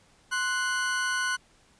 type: tone pair together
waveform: 40% pulse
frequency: 1045.5 / 1480 Hz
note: C6 / F#6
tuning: -2 / 0 cents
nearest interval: tritone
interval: 602 cents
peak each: -32 / -26 dBFS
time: 0.31-1.37 s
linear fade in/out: 20 ms
effects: pink hiss -61 dBFS RMS until 1.79 s + resampled to 22050 Hz